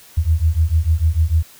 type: beating tone pair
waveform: sine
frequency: 77.2 / 83.9 Hz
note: D#2 / E2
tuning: -13 / +31 cents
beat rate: 6.7 Hz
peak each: -16 dBFS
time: 0.17-1.43 s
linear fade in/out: 10 ms
effects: white hiss -45 dBFS RMS until 1.59 s